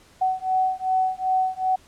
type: beating tone pair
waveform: sine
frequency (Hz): 749 / 751.6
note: F#5 / F#5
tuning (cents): +21 / +27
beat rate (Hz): 2.6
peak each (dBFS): -23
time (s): 0.21-1.76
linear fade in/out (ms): 10
effects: pink hiss -54 dBFS RMS until 1.87 s + low-pass 10000 Hz 12 dB/octave